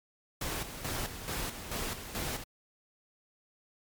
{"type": "noise with tremolo", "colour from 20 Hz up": "pink", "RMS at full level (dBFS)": -35, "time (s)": [0.41, 2.44], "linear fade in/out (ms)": 5, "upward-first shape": "square", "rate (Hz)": 2.3, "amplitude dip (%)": 60, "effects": ["MP3 96 kbps"]}